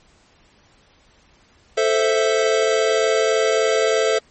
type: chord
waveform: square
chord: A minor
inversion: none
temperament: equal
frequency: 440 / 523.3 / 659.3 Hz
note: A4 / C5 / E5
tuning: 0 / 0 / 0 cents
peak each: -19 / -22 / -22 dBFS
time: 1.77-4.19 s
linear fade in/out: 10 ms
effects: pink hiss -55 dBFS RMS until 4.3 s + MP3 32 kbps